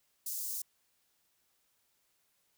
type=high-pass noise; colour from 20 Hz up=white; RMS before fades=-38 dBFS; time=0.26-0.62 s; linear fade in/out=5 ms; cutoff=5600 Hz; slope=24 dB/octave; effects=white hiss -75 dBFS RMS until 2.57 s